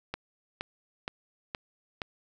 click train, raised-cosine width 0.3 ms, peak -17 dBFS, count 5, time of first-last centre 0.14-2.018 s, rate 2.13 Hz, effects none

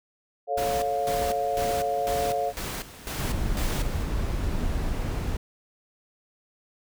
sine chord, A augmented, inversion none, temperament equal with one note detuned, 440 / 554.4 / 703.3 Hz, A4 / C#5 / E#5, 0 / 0 / +12 cents, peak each -31 / -29 / -26 dBFS, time 0.47-2.53 s, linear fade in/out 50 ms
pink noise with tremolo, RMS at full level -33 dBFS, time 0.57-4.04 s, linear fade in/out 10 ms, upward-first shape square, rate 2 Hz, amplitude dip 75%
brown noise, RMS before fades -27 dBFS, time 3.19-5.37 s, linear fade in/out 5 ms
effects none

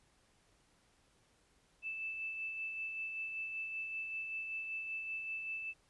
sine tone with tremolo, 2637 Hz, E7, in tune, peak -37 dBFS, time 1.82-5.74 s, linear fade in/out 50 ms, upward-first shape sine, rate 5.2 Hz, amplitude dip 35%, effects pink hiss -71 dBFS RMS until 5.89 s + resampled to 24000 Hz

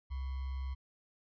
sine tone with sample-and-hold, 66.3 Hz, C2, 23 cents sharp, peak -35 dBFS, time 0.1-0.75 s, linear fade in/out 20 ms, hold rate 1050 Hz, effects resampled to 11025 Hz

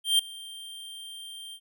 square tone with ADSR envelope, 3167 Hz, G7, 17 cents sharp, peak -18 dBFS, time 0.04-1.6 s, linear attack 150 ms, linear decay 5 ms, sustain -22 dB, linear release 65 ms, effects none

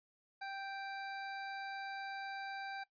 25% pulse tone, 784 Hz, G5, in tune, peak -38 dBFS, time 0.41-2.84 s, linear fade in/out 10 ms, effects noise-tail reverb RT60 0.1 s tail -18 dB re dry + resampled to 11025 Hz

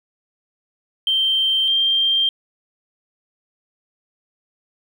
triangle tone pair in turn, 3136 / 3174 Hz, G7 / G7, 0 / +21 cents, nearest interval unison, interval 21 cents, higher second, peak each -12 / -11 dBFS, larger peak second, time 1.07-1.68 / 1.68-2.29 s, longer neither, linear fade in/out 2 ms, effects tanh soft clip ceiling -13 dBFS

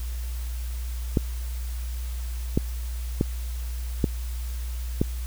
clicks, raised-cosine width 3 ms, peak -7 dBFS, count 5, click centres 1.172 / 2.575 / 3.211 / 4.042 / 5.015 s, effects added 60 Hz sine -28 dBFS peak until 5.26 s + white hiss -45 dBFS RMS until 5.26 s

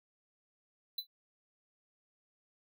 square tone with exponential decay, 4000 Hz, B7, 21 cents sharp, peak -32 dBFS, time 0.98-1.07 s, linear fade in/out 5 ms, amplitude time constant 18 ms, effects none

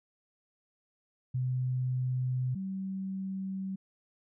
sine tone pair in turn, 127.4 / 191.55 Hz, C3 / G3, -46 / -40 cents, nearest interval perfect fifth, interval 706 cents, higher second, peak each -28 / -33 dBFS, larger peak first, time 1.34-2.55 / 2.55-3.76 s, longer neither, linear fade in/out 10 ms, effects none

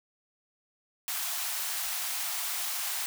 white high-pass noise, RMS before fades -33 dBFS, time 1.08-3.06 s, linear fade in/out 0 ms, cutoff 650 Hz, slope 96 dB/octave, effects none

